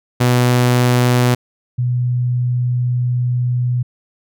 sawtooth / sine tone pair in turn, 123.47 / 123.47 Hz, B2 / B2, 0 / 0 cents, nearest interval unison, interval 0 cents, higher neither, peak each -7 / -14 dBFS, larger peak first, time 0.2-1.35 / 1.78-3.83 s, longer second, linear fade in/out 10 ms, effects none

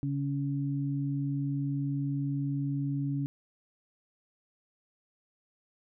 sine tone pair together, 140 / 280 Hz, C#3 / C#4, +18 / +18 cents, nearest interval octave, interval 1200 cents, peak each -30 / -33 dBFS, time 0.03-3.26 s, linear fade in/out 0 ms, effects none

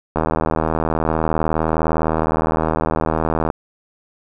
click train, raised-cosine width 1 ms, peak -4 dBFS, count 267, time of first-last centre 0.16-3.502 s, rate 79.6 Hz, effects none

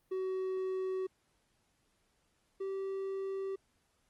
triangle tone pair in turn, 376.2 / 387.4 Hz, F#4 / G4, +29 / -20 cents, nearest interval minor second, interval 51 cents, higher second, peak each -31 / -33 dBFS, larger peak first, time 0.11-1.07 / 2.6-3.56 s, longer neither, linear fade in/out 10 ms, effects pink hiss -75 dBFS RMS until 4.09 s + Opus 32 kbps

